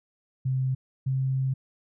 sine tone pair in turn, 130.81 / 132.48 Hz, C3 / C3, 0 / +22 cents, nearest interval unison, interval 22 cents, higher second, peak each -23 dBFS, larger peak neither, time 0.45-0.75 / 1.06-1.54 s, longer second, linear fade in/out 10 ms, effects none

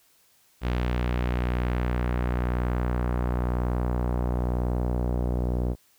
sawtooth tone with low-pass filter sweep, 61 Hz, B1, 21 cents flat, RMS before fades -26 dBFS, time 0.61-5.76 s, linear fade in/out 50 ms, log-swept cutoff 3200 to 550 Hz, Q 1.1, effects white hiss -62 dBFS RMS until 5.98 s

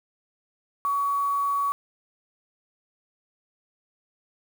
sine tone with quantisation, 1128 Hz, C#6, 30 cents sharp, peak -22 dBFS, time 0.85-1.72 s, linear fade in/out 0 ms, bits 7, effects none

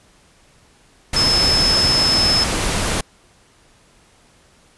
sine tone in noise, 5210 Hz, E8, 21 cents flat, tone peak -14 dBFS, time 1.16-2.44 s, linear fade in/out 5 ms, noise pink, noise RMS -20 dBFS, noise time 1.13-3.01 s, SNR +3 dB, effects pink hiss -53 dBFS RMS until 4.77 s + resampled to 24000 Hz

